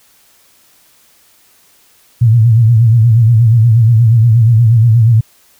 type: tone with vibrato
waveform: sine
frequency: 114.6 Hz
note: A#2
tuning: 29 cents flat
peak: -4 dBFS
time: 2.21-5.21 s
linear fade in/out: 10 ms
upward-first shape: sine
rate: 8.4 Hz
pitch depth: 100 cents each way
effects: white hiss -49 dBFS RMS until 5.59 s